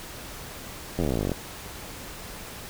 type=slowing click train; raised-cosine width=2 ms; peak=-13 dBFS; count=21; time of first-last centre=0.99-1.318 s; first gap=11 ms; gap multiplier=1.04; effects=pink hiss -40 dBFS RMS until 2.69 s